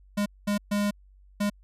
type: tone bursts at uneven times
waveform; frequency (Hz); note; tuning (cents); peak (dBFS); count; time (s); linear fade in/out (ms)
square; 204.8; G#3; -24; -24; 4; 0.17-0.26 / 0.47-0.58 / 0.71-0.91 / 1.4-1.5; 10
effects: added 48 Hz sine -52 dBFS peak until 1.63 s + resampled to 32000 Hz